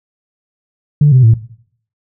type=tone with pitch steps; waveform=sine; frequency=146.83 / 128.56 / 112.57 Hz; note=D3 / C3 / A2; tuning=0 / -30 / +40 cents; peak=-3 dBFS; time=1.01-1.34 s; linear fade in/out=5 ms; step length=110 ms; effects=noise-tail reverb RT60 0.6 s tail -17 dB re dry + tanh soft clip ceiling 0 dBFS